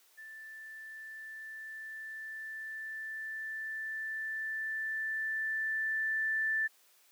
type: tone with level ramp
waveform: sine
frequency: 1764 Hz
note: A6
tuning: 4 cents sharp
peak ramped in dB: -46 to -28 dBFS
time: 0.17-6.68 s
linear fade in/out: 20 ms
effects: white hiss -65 dBFS RMS until 7.11 s + high-pass 400 Hz 12 dB/octave